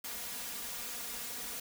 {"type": "noise with comb filter", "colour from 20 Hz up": "white", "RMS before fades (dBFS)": -41, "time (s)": [0.04, 1.6], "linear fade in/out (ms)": 5, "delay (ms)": 4.2, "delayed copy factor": 0.85, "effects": []}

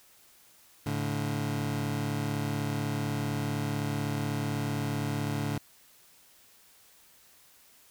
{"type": "tone pair together", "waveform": "25% pulse", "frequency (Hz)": [108.17, 144], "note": ["A2", "D3"], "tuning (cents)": [-29, -34], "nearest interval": "perfect fourth", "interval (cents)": 495, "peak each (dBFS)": [-29, -28], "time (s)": [0.86, 5.58], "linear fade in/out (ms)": 5, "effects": ["white hiss -59 dBFS RMS until 7.9 s"]}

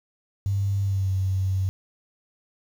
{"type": "tone with pitch glide", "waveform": "sine", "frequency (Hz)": [99.1, 95.01], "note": ["G2", "F#2"], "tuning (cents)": [19, 46], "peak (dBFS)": -21, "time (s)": [0.46, 1.69], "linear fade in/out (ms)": 0, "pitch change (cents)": -73, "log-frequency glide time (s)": [0.81, 1.11], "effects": ["8-bit"]}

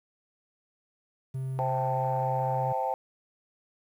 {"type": "tone", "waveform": "triangle", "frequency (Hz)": 131.8, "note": "C3", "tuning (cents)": 13, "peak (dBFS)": -28, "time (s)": [1.34, 2.73], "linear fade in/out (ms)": 10}
{"type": "chord", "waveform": "sine", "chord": "A minor seventh", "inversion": "first", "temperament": "equal with one note detuned", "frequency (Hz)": [523.3, 659.3, 784, 888.7], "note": ["C5", "E5", "G5", "A5"], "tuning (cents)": [0, 0, 0, 17], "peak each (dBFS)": [-32, -35, -30, -31], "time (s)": [1.59, 2.94], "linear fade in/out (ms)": 0}
{"effects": ["tanh soft clip ceiling -17 dBFS", "10-bit"]}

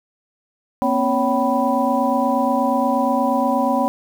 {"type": "tone cluster", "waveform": "sine", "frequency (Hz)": [239.3, 267.7, 558, 767, 987], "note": ["A#3", "C4", "C#5", "G5", "B5"], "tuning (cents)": [46, 40, 11, -38, -1], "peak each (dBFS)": -22, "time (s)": [0.82, 3.88], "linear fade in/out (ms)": 0, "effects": ["7-bit"]}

